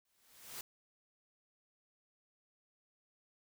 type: noise with exponential growth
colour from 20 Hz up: white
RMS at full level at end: -43 dBFS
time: 0.05-0.61 s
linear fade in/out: 2 ms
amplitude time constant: 120 ms
effects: none